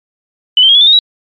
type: tone with pitch steps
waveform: sine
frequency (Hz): 2991 / 3123 / 3262 / 3406 / 3557 / 3714 / 3879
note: F#7 / G7 / G#7 / G#7 / A7 / A#7 / B7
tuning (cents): +18 / -7 / -32 / +43 / +18 / -7 / -32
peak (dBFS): -3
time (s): 0.57-0.99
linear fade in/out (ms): 2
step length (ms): 60
effects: MP3 64 kbps